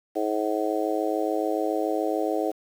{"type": "harmonic tone", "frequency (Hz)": 107, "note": "A2", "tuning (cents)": -48, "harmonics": [3, 4, 5, 6, 7], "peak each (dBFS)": [-28, -29, -30, -31, -31], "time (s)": [0.15, 2.52], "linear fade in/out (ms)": 20, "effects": ["8-bit"]}